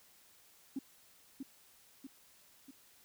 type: tone with echo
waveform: sine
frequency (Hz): 270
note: C#4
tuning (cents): -45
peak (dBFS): -34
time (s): 0.76-0.79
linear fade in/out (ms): 5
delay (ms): 640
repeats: 3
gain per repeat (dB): -5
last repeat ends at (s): 2.71
effects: tanh soft clip ceiling -30 dBFS + white hiss -64 dBFS RMS until 3.04 s